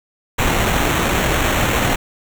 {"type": "noise with sample-and-hold", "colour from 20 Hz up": "pink", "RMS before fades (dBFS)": -17, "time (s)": [0.38, 1.96], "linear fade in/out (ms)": 10, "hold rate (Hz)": 4900, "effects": []}